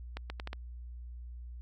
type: accelerating click train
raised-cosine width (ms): 0.3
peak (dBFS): -23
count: 5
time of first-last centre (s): 0.17-0.531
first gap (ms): 130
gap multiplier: 0.76
effects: added 60 Hz sine -42 dBFS peak until 1.61 s